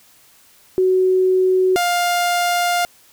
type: tone pair in turn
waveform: sine / sawtooth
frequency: 372.5 / 703.2 Hz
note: F#4 / F5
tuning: +12 / +12 cents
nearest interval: major seventh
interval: 1100 cents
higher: second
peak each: -12 dBFS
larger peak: neither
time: 0.78-1.76 / 1.76-2.85 s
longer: second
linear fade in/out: 0 ms
effects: white hiss -51 dBFS RMS until 3.12 s